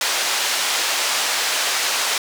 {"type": "band-pass noise", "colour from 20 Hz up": "white", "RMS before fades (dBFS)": -21, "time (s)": [0.01, 2.18], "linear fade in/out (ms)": 2, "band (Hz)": [570, 6000], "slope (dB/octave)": 12, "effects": []}